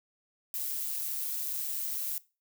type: noise with amplitude modulation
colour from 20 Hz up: violet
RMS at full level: -32 dBFS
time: 0.54-2.18 s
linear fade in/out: 0 ms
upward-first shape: sine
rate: 142 Hz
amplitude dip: 50%
effects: noise-tail reverb RT60 0.3 s tail -20 dB re dry